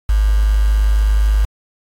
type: tone with quantisation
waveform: sine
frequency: 51.8 Hz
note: G#1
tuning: 4 cents flat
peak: -10 dBFS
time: 0.09-1.45 s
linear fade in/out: 5 ms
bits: 5
effects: AAC 64 kbps